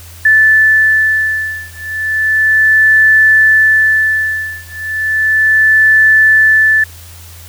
sine beating tone pair, 1751 / 1751.34 Hz, A6 / A6, -9 / -9 cents, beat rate 0.34 Hz, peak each -10 dBFS, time 0.25-6.84 s, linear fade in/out 5 ms, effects added 85 Hz sine -33 dBFS peak until 7.48 s + white hiss -37 dBFS RMS until 7.48 s

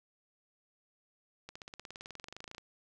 accelerating click train, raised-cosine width 0.2 ms, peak -28 dBFS, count 24, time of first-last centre 1.49-2.581 s, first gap 65 ms, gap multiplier 0.97, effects none

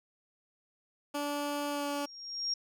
15% pulse tone with pitch glide, 289.7 to 286.9 Hz, D4 to D4, -24 to -40 cents, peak -26 dBFS, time 1.14-2.06 s, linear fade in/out 10 ms, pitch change -16 cents, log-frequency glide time 1.69-1.85 s
sine tone with exponential growth, 5580 Hz, F8, 2 cents flat, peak -28 dBFS, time 1.66-2.54 s, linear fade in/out 5 ms, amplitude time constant 190 ms
effects none

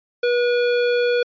square tone, 484.8 Hz, B4, 32 cents flat, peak -17 dBFS, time 0.23-1.23 s, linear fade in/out 5 ms, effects resampled to 11025 Hz

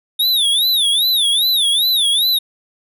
square tone with vibrato, 3642 Hz, A#7, 41 cents flat, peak -13 dBFS, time 0.19-2.39 s, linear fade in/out 10 ms, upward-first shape sine, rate 2.5 Hz, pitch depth 180 cents each way, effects none

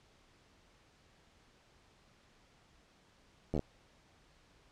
slowing click train, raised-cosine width 2 ms, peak -21 dBFS, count 5, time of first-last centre 3.54-3.593 s, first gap 12 ms, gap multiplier 1.07, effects pink hiss -66 dBFS RMS until 4.71 s + low-pass 6000 Hz 12 dB/octave

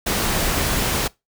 pink noise, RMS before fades -21 dBFS, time 0.06-1.08 s, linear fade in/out 10 ms, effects noise-tail reverb RT60 0.2 s tail -22 dB re dry

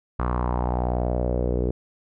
sawtooth tone with low-pass filter sweep, 61.1 Hz, B1, 18 cents flat, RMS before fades -24 dBFS, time 0.19-1.71 s, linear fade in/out 5 ms, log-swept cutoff 1200 to 420 Hz, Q 3.8, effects none

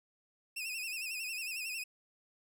sawtooth tone with vibrato, 2596 Hz, E7, 27 cents flat, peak -34 dBFS, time 0.56-1.84 s, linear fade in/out 10 ms, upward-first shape sine, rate 11 Hz, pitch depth 96 cents each way, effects none

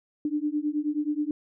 sine beating tone pair, 293.7 / 303.1 Hz, D4 / D#4, 0 / -45 cents, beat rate 9.4 Hz, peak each -28 dBFS, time 0.25-1.31 s, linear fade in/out 2 ms, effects none

